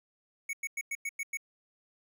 square tone bursts, 2224 Hz, C#7, 5 cents sharp, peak -33 dBFS, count 7, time 0.49-1.372 s, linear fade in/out 5 ms, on 42 ms, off 98 ms, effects none

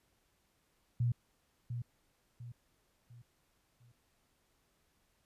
sine tone with echo, 120 Hz, B2, 49 cents flat, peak -28 dBFS, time 1-1.12 s, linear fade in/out 5 ms, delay 700 ms, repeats 4, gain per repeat -8 dB, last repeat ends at 3.92 s, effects pink hiss -75 dBFS RMS until 5.25 s + resampled to 32000 Hz

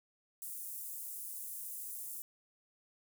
pink high-pass noise, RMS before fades -44 dBFS, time 0.42-2.22 s, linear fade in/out 0 ms, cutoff 9400 Hz, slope 24 dB/octave, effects none

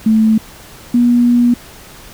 sine tone pair in turn, 219.6 / 241.2 Hz, A3 / B3, -3 / -41 cents, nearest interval major second, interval 162 cents, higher second, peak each -7 dBFS, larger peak neither, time 0.06-0.38 / 0.94-1.54 s, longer second, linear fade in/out 5 ms, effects pink hiss -37 dBFS RMS until 2.13 s

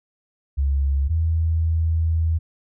sine tone pair in turn, 69.3 / 81.37 Hz, C#2 / E2, 0 / -22 cents, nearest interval minor third, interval 278 cents, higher second, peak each -17 dBFS, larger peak neither, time 0.57-1.09 / 1.09-2.39 s, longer second, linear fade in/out 20 ms, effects none

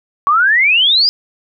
sine exponential sweep, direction up, 1108.7 to 5040 Hz, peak -8 dBFS, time 0.27-1.09 s, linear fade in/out 0 ms, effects none

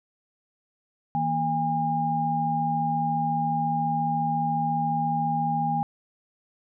sine tone cluster, 160.4 / 234.7 / 811 Hz, E3 / A#3 / G#5, -47 / +12 / -41 cents, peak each -29 / -31 / -24 dBFS, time 1.15-5.83 s, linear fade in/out 0 ms, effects none

